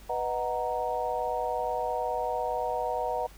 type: chord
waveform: sine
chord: B major seventh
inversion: none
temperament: equal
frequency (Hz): 493.9 / 622.3 / 740 / 932.3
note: B4 / D#5 / F#5 / A#5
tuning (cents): 0 / 0 / 0 / 0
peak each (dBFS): -33 / -34 / -32 / -33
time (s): 0.09-3.27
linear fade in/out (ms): 10
effects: added 50 Hz sine -49 dBFS peak until 3.37 s + pink hiss -54 dBFS RMS until 3.37 s

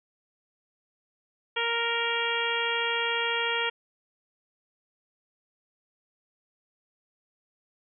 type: harmonic tone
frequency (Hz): 466.2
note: A#4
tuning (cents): 0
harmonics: 1 / 2 / 3 / 4 / 5 / 6 / 7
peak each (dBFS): -33 / -33 / -33 / -33 / -33 / -33 / -33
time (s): 1.56-3.7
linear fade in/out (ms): 10
effects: none

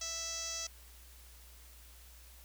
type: tone with low-pass filter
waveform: 5% pulse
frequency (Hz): 659.3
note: E5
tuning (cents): 0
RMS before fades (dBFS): -40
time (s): 0.01-0.67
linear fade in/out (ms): 5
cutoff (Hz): 6100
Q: 5.2
effects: added 60 Hz sine -55 dBFS peak until 2.44 s + white hiss -59 dBFS RMS until 2.44 s

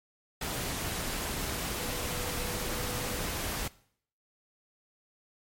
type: tone in noise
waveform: sine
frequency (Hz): 492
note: B4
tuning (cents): -7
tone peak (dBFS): -42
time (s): 1.78-3.26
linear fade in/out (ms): 5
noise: pink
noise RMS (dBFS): -34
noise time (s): 0.41-3.68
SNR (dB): -11
effects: noise-tail reverb RT60 0.6 s tail -20 dB re dry + MP3 64 kbps

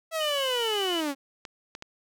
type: linear sweep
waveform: sawtooth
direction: down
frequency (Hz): 659.3 to 266.5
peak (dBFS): -23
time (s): 0.11-1.15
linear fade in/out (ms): 50
type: tone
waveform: sine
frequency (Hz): 2976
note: F#7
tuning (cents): +9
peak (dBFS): -29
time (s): 0.2-1.01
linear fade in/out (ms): 10
type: clicks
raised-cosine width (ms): 0.2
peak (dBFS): -22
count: 3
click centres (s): 1.452 / 1.751 / 1.824
effects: none

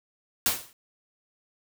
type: noise with exponential decay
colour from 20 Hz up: white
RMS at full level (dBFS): -20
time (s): 0.46-0.73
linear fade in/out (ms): 1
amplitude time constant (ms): 57
effects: none

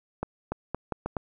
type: accelerating click train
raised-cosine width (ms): 1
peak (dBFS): -15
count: 6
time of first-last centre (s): 0.23-1.168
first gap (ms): 290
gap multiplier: 0.78
effects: none

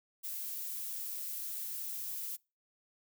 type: noise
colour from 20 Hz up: violet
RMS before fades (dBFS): -40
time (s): 0.23-2.37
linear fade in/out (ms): 20
effects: noise-tail reverb RT60 0.3 s tail -26 dB re dry

